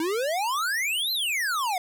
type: exponential two-way sweep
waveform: square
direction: up then down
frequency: 309.7 to 4206 to 698 Hz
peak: -25 dBFS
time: 0-1.78 s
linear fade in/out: 2 ms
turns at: 1.12 s
effects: none